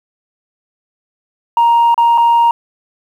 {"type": "tone with dropouts", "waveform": "sine", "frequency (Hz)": 936, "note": "A#5", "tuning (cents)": 7, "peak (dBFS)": -5, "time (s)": [1.57, 2.51], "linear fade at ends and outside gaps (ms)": 2, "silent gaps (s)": [[1.944, 1.978], [2.177, 2.18]], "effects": ["tanh soft clip ceiling -5 dBFS", "7-bit"]}